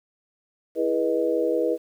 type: chord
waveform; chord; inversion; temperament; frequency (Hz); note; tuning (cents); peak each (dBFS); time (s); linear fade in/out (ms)
sine; E major seventh; none; equal with one note detuned; 329.6 / 415.3 / 486.5 / 622.3; E4 / G#4 / B4 / D#5; 0 / 0 / -26 / 0; -26 / -28 / -23 / -29; 0.75-1.78; 50
effects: 9-bit